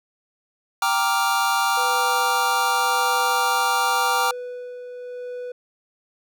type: chord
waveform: square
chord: G minor seventh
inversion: none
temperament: equal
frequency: 784 / 932.3 / 1174.7 / 1396.9 Hz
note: G5 / Bb5 / D6 / F6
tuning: 0 / 0 / 0 / 0 cents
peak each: -25 dBFS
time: 0.82-4.31 s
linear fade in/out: 2 ms
type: tone with tremolo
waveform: triangle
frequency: 493.9 Hz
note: B4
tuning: in tune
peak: -27 dBFS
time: 1.77-5.52 s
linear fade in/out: 5 ms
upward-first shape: sine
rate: 0.89 Hz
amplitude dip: 40%
effects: none